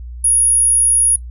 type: tone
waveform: sine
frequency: 10410 Hz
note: E9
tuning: 23 cents flat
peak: -10 dBFS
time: 0.24-1.16 s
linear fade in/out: 5 ms
effects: noise-tail reverb RT60 0.1 s tail -21 dB re dry + added 60 Hz sine -27 dBFS peak until 1.3 s